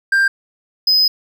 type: tone pair in turn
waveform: triangle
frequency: 1587 / 5038 Hz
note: G6 / D#8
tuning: +21 / +21 cents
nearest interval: octave + minor sixth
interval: 2000 cents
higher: second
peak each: -9 dBFS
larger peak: neither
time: 0.12-0.28 / 0.87-1.08 s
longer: second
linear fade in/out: 5 ms
effects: none